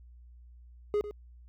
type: tone with echo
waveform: triangle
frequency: 415.3 Hz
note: G#4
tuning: in tune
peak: -23 dBFS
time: 0.94-1.01 s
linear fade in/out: 0 ms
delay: 100 ms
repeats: 1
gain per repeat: -12 dB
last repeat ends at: 1.11 s
effects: added 60 Hz sine -50 dBFS peak until 1.48 s